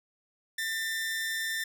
sawtooth tone pair together, 1789.8 / 1975.5 Hz, A6 / B6, +29 / 0 cents, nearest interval major second, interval 171 cents, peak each -27 / -39 dBFS, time 0.58-1.64 s, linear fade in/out 5 ms, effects none

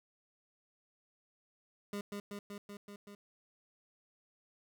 25% pulse tone with echo, 203.3 Hz, G#3, 37 cents flat, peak -34 dBFS, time 1.93-2.01 s, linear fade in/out 2 ms, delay 190 ms, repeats 6, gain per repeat -2 dB, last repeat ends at 3.15 s, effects none

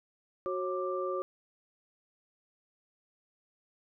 sine tone cluster, 369.5 / 544 / 1180 Hz, F#4 / C#5 / D6, -2 / -33 / +8 cents, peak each -34 / -35 / -37 dBFS, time 0.46-1.22 s, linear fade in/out 0 ms, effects none

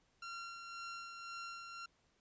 sawtooth tone with tremolo, 1374 Hz, F6, 29 cents flat, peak -40 dBFS, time 0.22-1.86 s, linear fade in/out 5 ms, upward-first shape sine, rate 1.9 Hz, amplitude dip 40%, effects pink hiss -75 dBFS RMS until 2.2 s + resampled to 16000 Hz

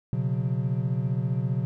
triangle chord, B suspended second, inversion none, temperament equal with one note detuned, 123.47 / 138.59 / 180.98 Hz, B2 / C#3 / F#3, 0 / 0 / -38 cents, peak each -25 / -26 / -29 dBFS, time 0.13-1.65 s, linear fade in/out 0 ms, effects none

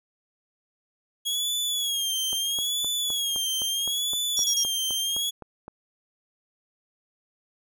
sawtooth tone with vibrato, 3302 Hz, G#7, 11 cents flat, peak -22 dBFS, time 1.25-5.31 s, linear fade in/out 20 ms, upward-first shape sine, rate 0.76 Hz, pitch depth 92 cents each way
click train, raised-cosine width 1 ms, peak -25 dBFS, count 14, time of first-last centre 2.33-5.681 s, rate 3.88 Hz
sine tone bursts, 5650 Hz, F8, 19 cents sharp, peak -22 dBFS, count 3, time 4.37-4.636 s, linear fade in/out 2 ms, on 68 ms, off 31 ms
effects none

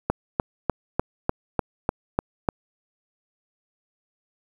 click train, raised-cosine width 1 ms, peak -6 dBFS, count 9, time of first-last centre 0.1-2.488 s, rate 3.35 Hz, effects 7-bit

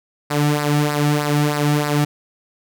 sawtooth tone with flanger, 147.5 Hz, D3, 8 cents sharp, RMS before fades -18 dBFS, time 0.3-2.05 s, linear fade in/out 10 ms, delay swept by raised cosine 0.3 to 2 ms, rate 3.2 Hz, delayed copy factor -0.65, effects none

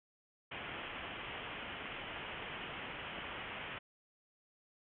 white low-pass noise, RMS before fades -45 dBFS, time 0.51-3.79 s, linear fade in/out 10 ms, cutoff 3200 Hz, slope 96 dB/octave, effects none

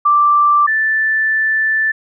sine tone pair in turn, 1174.7 / 1760.1 Hz, D6 / A6, 0 / 0 cents, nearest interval perfect fifth, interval 700 cents, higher second, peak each -8 / -12 dBFS, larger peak first, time 0.05-0.67 / 0.67-1.92 s, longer second, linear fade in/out 10 ms, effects none

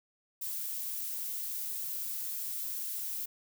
violet noise, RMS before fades -37 dBFS, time 0.41-3.26 s, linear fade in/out 10 ms, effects none

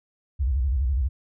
sine tone with vibrato, 65.6 Hz, C2, 5 cents sharp, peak -20 dBFS, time 0.39-1.09 s, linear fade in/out 20 ms, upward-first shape square, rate 12 Hz, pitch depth 170 cents each way, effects none

